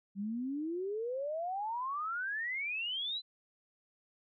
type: exponential sweep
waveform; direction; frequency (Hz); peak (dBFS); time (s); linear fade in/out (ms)
sine; up; 191.6 to 4076; -34; 0.15-3.22; 50
effects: none